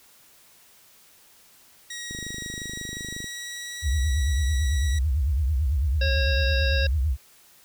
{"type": "tone with pitch glide", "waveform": "15% pulse", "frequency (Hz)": [1900, 1931], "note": ["A#6", "B6"], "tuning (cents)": [33, -39], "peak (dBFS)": -27, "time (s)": [1.9, 4.99], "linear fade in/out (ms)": 5, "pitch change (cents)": 28, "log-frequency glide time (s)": [2.05, 4.15]}
{"type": "click train", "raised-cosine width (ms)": 3, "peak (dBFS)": -25, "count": 30, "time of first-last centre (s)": [2.11, 3.243], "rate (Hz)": 25.6}
{"type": "tone with vibrato", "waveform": "sine", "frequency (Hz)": 70.5, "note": "C#2", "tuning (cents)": 30, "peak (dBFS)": -20, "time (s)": [3.82, 7.17], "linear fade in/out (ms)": 50, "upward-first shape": "triangle", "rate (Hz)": 9, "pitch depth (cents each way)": 300}
{"type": "harmonic tone", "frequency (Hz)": 544, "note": "C#5", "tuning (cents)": -33, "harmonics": [1, 3, 5, 7, 9, 10], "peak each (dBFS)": [-30, -29, -32, -32, -35, -40], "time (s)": [6.01, 6.87], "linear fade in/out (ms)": 5}
{"effects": ["white hiss -55 dBFS RMS until 7.64 s"]}